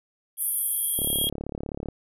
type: band-pass noise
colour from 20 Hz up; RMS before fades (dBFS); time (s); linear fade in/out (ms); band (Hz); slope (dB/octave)
white; -27; 0.37-1.3; 50; 9400 to 13000; 96
type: tone with exponential growth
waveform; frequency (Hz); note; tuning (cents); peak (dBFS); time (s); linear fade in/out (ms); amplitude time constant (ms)
sine; 3265; G#7; -30; -23; 0.37-1.29; 0; 200
type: click train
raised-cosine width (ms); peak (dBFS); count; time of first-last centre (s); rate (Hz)
2; -19; 33; 0.99-1.886; 35.7
effects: none